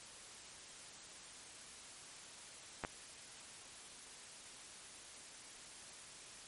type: clicks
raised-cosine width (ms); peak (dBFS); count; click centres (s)
0.5; -24; 2; 2.838 / 2.849
effects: white hiss -54 dBFS RMS until 6.47 s + MP3 48 kbps